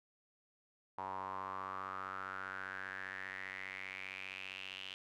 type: tone with band-pass filter sweep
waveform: sawtooth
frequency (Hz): 95.1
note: F#2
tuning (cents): +48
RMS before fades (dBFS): -45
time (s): 0.98-4.94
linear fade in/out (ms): 0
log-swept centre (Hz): 930 to 3000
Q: 6.3
effects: none